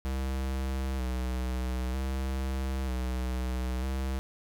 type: tone with vibrato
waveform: square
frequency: 64.6 Hz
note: C2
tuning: 21 cents flat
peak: -30 dBFS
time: 0.05-4.19 s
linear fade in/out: 0 ms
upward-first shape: square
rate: 0.53 Hz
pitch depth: 38 cents each way
effects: none